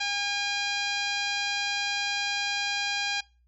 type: harmonic tone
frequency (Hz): 810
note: G#5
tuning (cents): -43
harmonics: 1 / 2 / 3 / 4 / 5 / 6 / 7 / 8 / 9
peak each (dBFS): -35 / -33 / -32 / -35 / -35 / -37 / -43 / -46 / -46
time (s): 0-3.21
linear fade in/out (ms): 10
effects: noise-tail reverb RT60 0.3 s tail -22 dB re dry + added 60 Hz sine -61 dBFS peak until 3.47 s